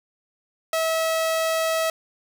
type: tone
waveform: sawtooth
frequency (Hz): 647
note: E5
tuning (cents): -32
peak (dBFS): -17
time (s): 0.73-1.9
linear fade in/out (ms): 2
effects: none